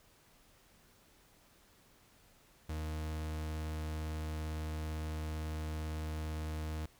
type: tone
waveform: 40% pulse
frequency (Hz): 77.8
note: D#2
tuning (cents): 0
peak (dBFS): -36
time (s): 2.69-6.86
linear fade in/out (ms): 5
effects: pink hiss -65 dBFS RMS until 6.99 s